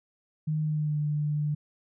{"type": "tone with pitch glide", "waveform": "sine", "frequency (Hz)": [154.4, 149.05], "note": ["D#3", "D3"], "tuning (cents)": [-13, 26], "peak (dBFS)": -25, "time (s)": [0.47, 1.55], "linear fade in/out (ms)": 10, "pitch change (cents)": -61, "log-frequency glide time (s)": [0.61, 1.01], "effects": []}